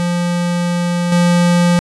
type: tone with level steps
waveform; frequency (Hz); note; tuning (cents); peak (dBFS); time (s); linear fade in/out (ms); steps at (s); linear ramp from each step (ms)
square; 174.61; F3; 0; -15 / -10; 0-1.79; 0; 1.12; 2
effects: resampled to 24000 Hz